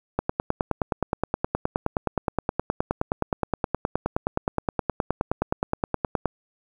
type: click train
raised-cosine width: 1 ms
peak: -8 dBFS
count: 59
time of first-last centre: 0.19-6.257 s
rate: 9.56 Hz
effects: 8-bit